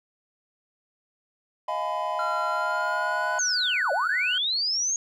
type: chord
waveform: triangle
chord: F half-diminished seventh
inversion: third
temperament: just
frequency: 628.6 / 698.5 / 838.1 / 1005.8 Hz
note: Eb5 / F5 / Ab5 / Cb6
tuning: +18 / 0 / +16 / +31 cents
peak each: -30 / -31 / -32 / -27 dBFS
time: 1.68-3.39 s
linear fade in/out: 5 ms
type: tone with pitch glide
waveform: triangle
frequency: 1375 to 1482.2 Hz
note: F6 to F#6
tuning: -27 to +3 cents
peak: -26 dBFS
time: 2.19-4.38 s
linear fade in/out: 2 ms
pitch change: +130 cents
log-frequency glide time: 2.5-3.31 s
type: linear two-way sweep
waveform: sine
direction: down then up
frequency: 6645 to 523.3 to 6645 Hz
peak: -23 dBFS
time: 3.39-4.96 s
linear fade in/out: 2 ms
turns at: 3.92 s
effects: none